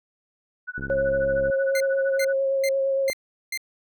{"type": "tone with tremolo", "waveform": "sine", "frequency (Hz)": 1480, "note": "F#6", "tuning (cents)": 0, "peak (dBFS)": -27, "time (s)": [0.67, 2.34], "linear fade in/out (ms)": 20, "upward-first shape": "sine", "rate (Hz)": 13, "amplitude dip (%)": 100}
{"type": "click train", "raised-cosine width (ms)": 3, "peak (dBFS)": -23, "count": 50, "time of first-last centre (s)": [0.78, 1.5], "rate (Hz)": 68.1}
{"type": "tone with vibrato", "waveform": "sine", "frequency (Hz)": 542, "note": "C#5", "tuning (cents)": -39, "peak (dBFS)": -20, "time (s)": [0.9, 3.1], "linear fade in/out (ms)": 0, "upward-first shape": "sine", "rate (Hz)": 8.7, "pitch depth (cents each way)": 15}
{"type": "tone bursts", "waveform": "sawtooth", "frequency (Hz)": 2089, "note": "C7", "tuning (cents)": -3, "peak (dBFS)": -23, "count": 5, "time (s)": [1.75, 3.575], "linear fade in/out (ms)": 2, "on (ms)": 53, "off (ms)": 390}
{"effects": []}